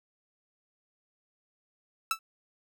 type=tone with exponential decay; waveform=sawtooth; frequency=1318.5 Hz; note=E6; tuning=in tune; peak=-18 dBFS; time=2.11-2.19 s; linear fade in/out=2 ms; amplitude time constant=17 ms; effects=none